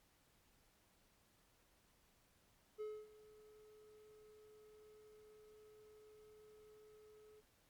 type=tone with ADSR envelope; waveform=triangle; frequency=427.2 Hz; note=G#4; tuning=49 cents sharp; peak=-40 dBFS; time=2.78-7.42 s; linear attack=29 ms; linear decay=260 ms; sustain=-19 dB; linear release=32 ms; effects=pink hiss -74 dBFS RMS until 7.69 s + MP3 96 kbps